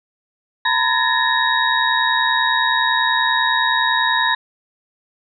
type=tone cluster; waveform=sine; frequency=920 / 1000 / 1701 / 1831 / 3788 Hz; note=A#5 / B5 / G#6 / A#6 / A#7; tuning=-23 / +21 / +41 / -32 / +27 cents; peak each=-21 dBFS; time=0.65-4.35 s; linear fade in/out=5 ms; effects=none